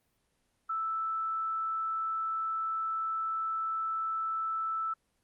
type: tone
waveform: sine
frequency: 1318.5 Hz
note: E6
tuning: in tune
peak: -30 dBFS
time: 0.69-4.94 s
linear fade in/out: 10 ms
effects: pink hiss -75 dBFS RMS until 5.23 s + Opus 24 kbps